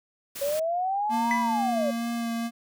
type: noise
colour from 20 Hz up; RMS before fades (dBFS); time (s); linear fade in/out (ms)
white; -37; 0.35-0.6; 10
type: linear two-way sweep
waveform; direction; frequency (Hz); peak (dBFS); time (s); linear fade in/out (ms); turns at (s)
sine; up then down; 550 to 989 to 550; -24; 0.41-1.91; 10; 1.4
type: tone with vibrato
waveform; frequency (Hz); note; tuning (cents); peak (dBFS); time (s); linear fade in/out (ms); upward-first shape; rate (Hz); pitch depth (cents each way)
square; 232.7; A#3; -3; -28; 1.09-2.51; 50; sine; 2.2; 15
type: tone with exponential decay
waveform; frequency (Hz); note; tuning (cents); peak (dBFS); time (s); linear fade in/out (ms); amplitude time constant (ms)
triangle; 2005; B6; +26; -21; 1.31-1.56; 1; 53
effects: none